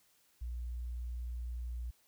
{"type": "tone", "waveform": "sine", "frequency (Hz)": 59.9, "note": "A#1", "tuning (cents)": 48, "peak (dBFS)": -37, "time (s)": [0.41, 1.91], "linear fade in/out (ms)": 10, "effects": ["white hiss -70 dBFS RMS until 2.07 s"]}